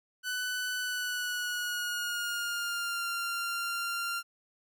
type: tone with pitch glide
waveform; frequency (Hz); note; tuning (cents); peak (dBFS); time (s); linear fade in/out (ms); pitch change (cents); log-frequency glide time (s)
sawtooth; 1496 to 1387.8; F#6 to F6; +19 to -11; -28; 0.23-4.23; 50; -130; 0.8-3.07
effects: none

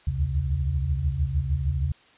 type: tone cluster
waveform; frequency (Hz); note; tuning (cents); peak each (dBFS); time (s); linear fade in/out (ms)
sine; 68.3 / 75.2 / 81.3 / 134.4; C#2 / D2 / E2 / C3; -25 / +42 / -23 / +47; -28; 0.07-1.92; 5
effects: white hiss -56 dBFS RMS until 2.17 s + resampled to 8000 Hz

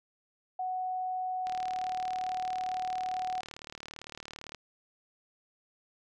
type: tone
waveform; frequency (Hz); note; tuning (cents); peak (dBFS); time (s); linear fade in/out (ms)
sine; 741; F#5; +2; -31; 0.59-3.41; 5
type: click train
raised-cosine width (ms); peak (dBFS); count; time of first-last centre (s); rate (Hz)
0.2; -25; 117; 1.47-4.547; 37.7
effects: none

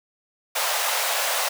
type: high-pass noise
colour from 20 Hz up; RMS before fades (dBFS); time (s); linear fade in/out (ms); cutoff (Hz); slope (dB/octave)
pink; -24; 0.55-1.49; 10; 540; 48
effects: none

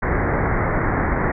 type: low-pass noise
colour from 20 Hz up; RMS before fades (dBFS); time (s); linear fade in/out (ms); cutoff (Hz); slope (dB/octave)
pink; -20; 0.02-1.32; 10; 2100; 96
effects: none

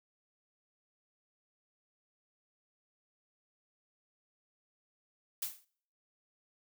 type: noise with exponential decay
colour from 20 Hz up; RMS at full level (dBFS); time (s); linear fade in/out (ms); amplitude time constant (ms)
blue; -32; 5.42-5.65; 5; 48
effects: noise-tail reverb RT60 0.6 s tail -25 dB re dry

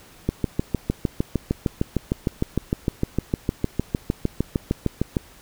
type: click train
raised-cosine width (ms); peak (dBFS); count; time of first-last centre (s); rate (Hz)
3; -7; 33; 0.29-5.168; 6.56
effects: pink hiss -49 dBFS RMS until 5.41 s

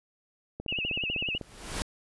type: click train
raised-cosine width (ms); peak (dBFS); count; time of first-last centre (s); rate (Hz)
2; -23; 14; 0.6-1.413; 16
type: tone with vibrato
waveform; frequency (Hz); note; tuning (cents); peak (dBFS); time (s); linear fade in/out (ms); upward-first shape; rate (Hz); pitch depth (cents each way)
sine; 2727; F7; -42; -29; 0.68-1.38; 5; sine; 12; 120
type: noise with exponential growth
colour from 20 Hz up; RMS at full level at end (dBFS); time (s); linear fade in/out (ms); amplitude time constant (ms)
pink; -30; 1.26-1.82; 0; 120
effects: resampled to 24000 Hz

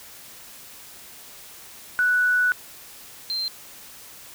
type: tone pair in turn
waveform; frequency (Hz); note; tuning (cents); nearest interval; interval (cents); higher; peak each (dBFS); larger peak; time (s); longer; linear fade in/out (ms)
sine; 1480 / 4144; F#6 / C8; 0 / -17; octave + tritone; 1783; second; -17 / -24; first; 1.99-2.52 / 3.3-3.48; first; 0
effects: white hiss -44 dBFS RMS until 4.34 s

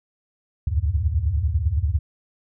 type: tone cluster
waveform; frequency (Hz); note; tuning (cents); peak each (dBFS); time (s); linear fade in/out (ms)
sine; 64.5 / 74.6 / 84.6 / 92.5 / 109.6; C2 / D2 / E2 / F#2 / A2; -24 / +28 / +45 / 0 / -6; -29 / -21 / -30 / -25 / -30; 0.67-1.99; 5
effects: none

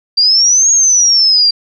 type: exponential two-way sweep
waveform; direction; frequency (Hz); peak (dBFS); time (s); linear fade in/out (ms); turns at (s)
sine; up then down; 4695 to 6645 to 4695; -6; 0.17-1.51; 10; 0.7
effects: none

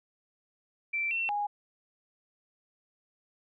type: tone with pitch steps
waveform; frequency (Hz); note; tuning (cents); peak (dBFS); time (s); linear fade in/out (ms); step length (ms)
sine; 2340 / 2704 / 824; D7 / E7 / G#5; -7 / +43 / -14; -28; 0.93-1.47; 10; 180
effects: none

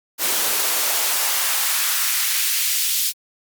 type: noise with high-pass filter sweep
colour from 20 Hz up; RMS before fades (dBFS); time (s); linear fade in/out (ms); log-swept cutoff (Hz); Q
white; -20; 0.18-3.13; 50; 280 to 3600; 1
effects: Opus 48 kbps

